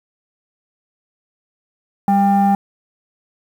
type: tone pair together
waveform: sine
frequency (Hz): 197.97 / 796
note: G3 / G5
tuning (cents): +17 / +26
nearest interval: 2 octaves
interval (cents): 2409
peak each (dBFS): -12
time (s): 2.08-2.55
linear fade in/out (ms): 2
effects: tanh soft clip ceiling -7 dBFS + 7-bit